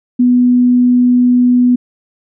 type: tone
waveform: sine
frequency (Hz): 246.9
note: B3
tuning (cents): 0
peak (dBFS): -6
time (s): 0.19-1.76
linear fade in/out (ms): 10
effects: none